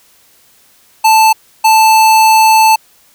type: tone pair in turn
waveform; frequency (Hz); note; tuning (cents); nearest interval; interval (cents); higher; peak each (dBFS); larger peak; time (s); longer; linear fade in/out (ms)
square; 880 / 880; A5 / A5; 0 / 0; unison; 0; neither; -5; neither; 1.04-1.33 / 1.64-2.76; second; 10
effects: white hiss -48 dBFS RMS until 3.14 s